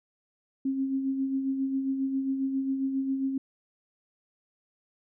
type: tone with tremolo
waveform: sine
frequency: 268.6 Hz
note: C4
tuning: 46 cents sharp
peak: -24 dBFS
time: 0.65-3.38 s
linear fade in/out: 5 ms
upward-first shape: sine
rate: 7.4 Hz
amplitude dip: 45%
effects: none